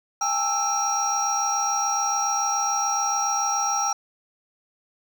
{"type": "tone cluster", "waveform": "triangle", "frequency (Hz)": [805, 872, 1326, 5710], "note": ["G5", "A5", "E6", "F8"], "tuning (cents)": [46, -16, 10, 37], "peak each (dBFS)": [-24, -28, -25, -24], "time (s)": [0.21, 3.93], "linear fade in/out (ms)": 5, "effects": ["tanh soft clip ceiling -11 dBFS"]}